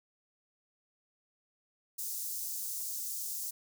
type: high-pass noise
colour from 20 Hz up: white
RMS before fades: -38 dBFS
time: 1.98-3.51 s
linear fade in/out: 10 ms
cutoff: 5600 Hz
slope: 24 dB/octave
effects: none